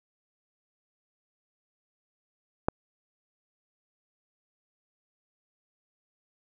click, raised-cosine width 1 ms, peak -9 dBFS, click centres 2.685 s, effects none

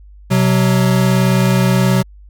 square tone pair together, 127.5 / 186.28 Hz, C3 / F#3, -44 / +12 cents, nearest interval perfect fifth, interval 656 cents, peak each -14 dBFS, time 0.3-2.03 s, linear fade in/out 20 ms, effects added 50 Hz sine -37 dBFS peak until 2.29 s

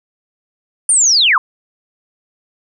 sine linear sweep, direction down, 9370 to 967 Hz, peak -8 dBFS, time 0.89-1.38 s, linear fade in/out 2 ms, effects none

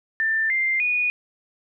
sine tone with pitch steps, 1782 / 2095 / 2463 Hz, A6 / C7 / D#7, +22 / +2 / -18 cents, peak -19 dBFS, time 0.2-1.1 s, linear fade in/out 0 ms, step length 300 ms, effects none

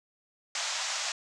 white band-pass noise, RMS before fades -33 dBFS, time 0.55-1.12 s, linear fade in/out 2 ms, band 610 to 7400 Hz, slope 48 dB/octave, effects none

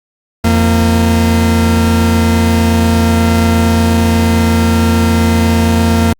40% pulse tone pair together, 85.72 / 228.7 Hz, F2 / A#3, -32 / -33 cents, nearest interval octave + perfect fourth, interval 1699 cents, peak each -10 dBFS, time 0.44-6.13 s, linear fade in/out 5 ms, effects Opus 48 kbps

